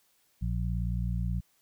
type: harmonic tone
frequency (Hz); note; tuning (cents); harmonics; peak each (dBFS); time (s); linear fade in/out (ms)
58.6; A#1; +10; 1 / 2 / 3; -30 / -33 / -35; 0.41-1.41; 20
effects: white hiss -69 dBFS RMS until 1.61 s